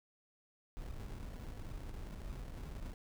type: noise with sample-and-hold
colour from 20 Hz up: brown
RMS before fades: -45 dBFS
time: 0.77-2.94 s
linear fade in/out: 0 ms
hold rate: 1225 Hz
effects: none